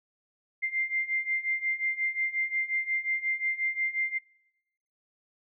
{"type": "beating tone pair", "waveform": "sine", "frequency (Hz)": [2093, 2098.6], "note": ["C7", "C7"], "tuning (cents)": [0, 5], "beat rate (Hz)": 5.6, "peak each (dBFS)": [-31, -29], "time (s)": [0.62, 4.19], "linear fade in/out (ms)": 20, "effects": ["noise-tail reverb RT60 0.9 s tail -24 dB re dry"]}